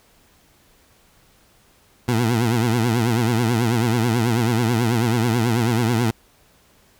20% pulse tone with vibrato, 116.54 Hz, A#2, in tune, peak -12 dBFS, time 2.08-6.11 s, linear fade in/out 5 ms, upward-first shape triangle, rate 9.2 Hz, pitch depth 140 cents each way, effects pink hiss -56 dBFS RMS until 6.99 s

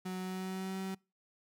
35% pulse tone with pitch glide, 185 to 190.64 Hz, F#3 to G3, 0 to -48 cents, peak -35 dBFS, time 0.05-0.95 s, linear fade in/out 10 ms, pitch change +52 cents, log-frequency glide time 0.19-0.78 s, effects noise-tail reverb RT60 0.3 s tail -26 dB re dry

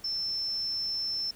sine tone, 5330 Hz, E8, 18 cents sharp, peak -29 dBFS, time 0.04-1.31 s, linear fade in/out 5 ms, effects pink hiss -54 dBFS RMS until 1.35 s

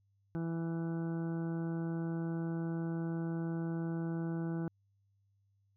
harmonic tone, 165.7 Hz, E3, 9 cents sharp, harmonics 1 / 2 / 3 / 4 / 5 / 6 / 7 / 8 / 9, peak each -35 / -39 / -50 / -53 / -53 / -61 / -60 / -60 / -55 dBFS, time 0.35-4.68 s, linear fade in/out 0 ms, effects added 99 Hz sine -70 dBFS peak until 5.76 s

